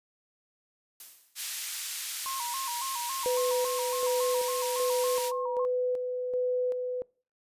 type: noise with exponential decay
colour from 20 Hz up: blue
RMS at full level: -42 dBFS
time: 1-1.56 s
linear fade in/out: 2 ms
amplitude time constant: 120 ms
type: band-pass noise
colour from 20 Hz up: white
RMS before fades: -36 dBFS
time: 1.35-5.32 s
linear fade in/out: 50 ms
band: 2000 to 13000 Hz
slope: 12 dB/octave
type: tone with vibrato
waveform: sine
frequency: 1010 Hz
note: B5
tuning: 39 cents sharp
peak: -33 dBFS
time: 2.26-5.65 s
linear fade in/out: 0 ms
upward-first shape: square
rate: 3.6 Hz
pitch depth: 100 cents each way
type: tone with tremolo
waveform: sine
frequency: 500 Hz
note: B4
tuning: 21 cents sharp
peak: -25 dBFS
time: 3.26-7.02 s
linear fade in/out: 0 ms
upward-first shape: square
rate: 1.3 Hz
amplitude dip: 40%
effects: noise-tail reverb RT60 0.4 s tail -24 dB re dry + resampled to 32000 Hz